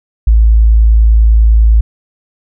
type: tone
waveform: sine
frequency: 55 Hz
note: A1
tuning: in tune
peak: -3 dBFS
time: 0.27-1.81 s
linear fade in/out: 5 ms
effects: none